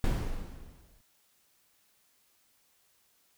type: noise with exponential decay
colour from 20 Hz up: brown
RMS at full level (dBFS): -24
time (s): 0.04-1.01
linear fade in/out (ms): 1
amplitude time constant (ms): 210
effects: white hiss -69 dBFS RMS until 3.37 s